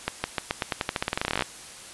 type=accelerating click train; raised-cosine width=0.3 ms; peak=-8 dBFS; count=23; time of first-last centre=0.08-1.423 s; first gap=160 ms; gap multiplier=0.89; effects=white hiss -43 dBFS RMS until 1.93 s + resampled to 24000 Hz